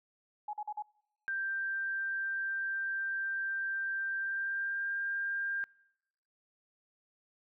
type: tone bursts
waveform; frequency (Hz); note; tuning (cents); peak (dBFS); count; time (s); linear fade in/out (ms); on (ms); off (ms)
sine; 840; G#5; +19; -35; 4; 0.48-0.824; 5; 53; 44
type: tone with pitch glide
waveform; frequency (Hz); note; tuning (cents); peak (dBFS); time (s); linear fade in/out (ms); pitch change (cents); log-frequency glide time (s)
sine; 1576 to 1597.1; G6 to G6; +9 to +32; -32; 1.28-5.64; 0; +23; 4.17-4.91
effects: noise-tail reverb RT60 1.0 s tail -26 dB re dry